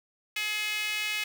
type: tone with high-pass filter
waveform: sawtooth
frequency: 423.6 Hz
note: G#4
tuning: 34 cents sharp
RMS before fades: -31 dBFS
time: 0.36-1.24 s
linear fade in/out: 5 ms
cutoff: 2400 Hz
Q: 3.6
effects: 8-bit